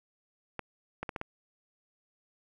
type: clicks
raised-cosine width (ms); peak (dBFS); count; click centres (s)
0.5; -20; 5; 0.593 / 1.03 / 1.092 / 1.162 / 1.214
effects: 10-bit